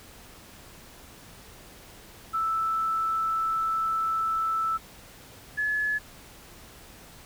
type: tone pair in turn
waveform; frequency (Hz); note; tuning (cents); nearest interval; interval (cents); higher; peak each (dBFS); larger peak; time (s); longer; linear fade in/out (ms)
sine; 1318.5 / 1708.9; E6 / G#6; 0 / +49; major third; 449; second; -24; neither; 2.33-4.78 / 5.57-5.99; first; 20
effects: pink hiss -49 dBFS RMS until 7.25 s